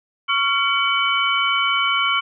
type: tone cluster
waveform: sine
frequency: 1118 / 1377 / 2267 / 3019 Hz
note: C#6 / F6 / C#7 / F#7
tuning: +14 / -25 / +38 / +34 cents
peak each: -22 dBFS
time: 0.28-2.21 s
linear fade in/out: 20 ms
effects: none